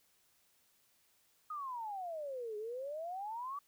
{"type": "exponential two-way sweep", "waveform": "sine", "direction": "down then up", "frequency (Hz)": [1267, 413.5, 1168], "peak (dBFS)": -39, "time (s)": [1.5, 3.59], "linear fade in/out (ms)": 5, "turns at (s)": 2.57, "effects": ["white hiss -72 dBFS RMS until 3.67 s"]}